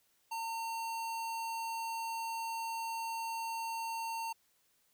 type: tone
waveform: square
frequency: 910 Hz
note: A#5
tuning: 42 cents flat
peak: -37 dBFS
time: 0.31-4.33 s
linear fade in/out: 10 ms
effects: white hiss -73 dBFS RMS until 4.93 s